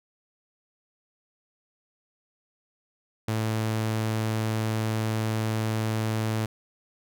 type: tone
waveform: sawtooth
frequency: 110 Hz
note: A2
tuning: in tune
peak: -21 dBFS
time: 3.28-6.46 s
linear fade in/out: 5 ms
effects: none